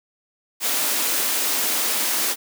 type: high-pass noise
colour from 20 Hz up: white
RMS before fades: -22 dBFS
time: 0.6-2.36 s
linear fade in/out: 50 ms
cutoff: 210 Hz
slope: 48 dB/octave
effects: none